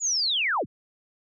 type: linear sweep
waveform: sine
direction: down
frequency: 7040 to 41.52 Hz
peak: -22 dBFS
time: 0-0.66 s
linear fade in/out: 50 ms
effects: none